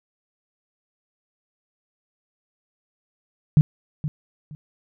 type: tone with echo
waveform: sine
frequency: 150.7 Hz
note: D3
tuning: 45 cents sharp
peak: -9 dBFS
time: 3.57-3.61 s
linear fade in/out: 0 ms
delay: 470 ms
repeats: 2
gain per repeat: -13 dB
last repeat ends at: 4.55 s
effects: none